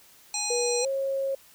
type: harmonic tone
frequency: 830.6 Hz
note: G#5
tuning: in tune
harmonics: 1 / 3 / 5 / 7 / 9 / 10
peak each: -37 / -37 / -33 / -32 / -33 / -38 dBFS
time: 0.34-0.85 s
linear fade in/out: 2 ms
type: tone with pitch glide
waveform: sine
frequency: 483.9 to 543.2 Hz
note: B4 to C#5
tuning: -35 to -35 cents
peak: -25 dBFS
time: 0.5-1.35 s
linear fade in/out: 5 ms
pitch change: +200 cents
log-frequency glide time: 0.81-0.86 s
effects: white hiss -55 dBFS RMS until 1.54 s